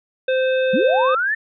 harmonic tone, 519 Hz, C5, 14 cents flat, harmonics 1 / 3 / 5 / 7, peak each -16 / -26 / -30 / -33 dBFS, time 0.28-1.15 s, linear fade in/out 5 ms
sine linear sweep, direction up, 172.1 to 1823 Hz, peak -17 dBFS, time 0.73-1.35 s, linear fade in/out 10 ms
effects none

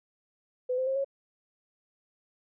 sine tone with pitch steps, 503 / 518 / 533.5 / 549.5 Hz, B4 / C5 / C5 / C#5, +32 / -17 / +34 / -15 cents, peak -26 dBFS, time 0.69-1.046 s, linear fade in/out 10 ms, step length 89 ms, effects none

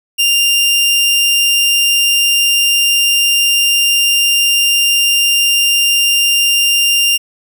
sawtooth tone, 2794 Hz, F7, in tune, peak -6 dBFS, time 0.18-7.18 s, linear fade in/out 20 ms, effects none

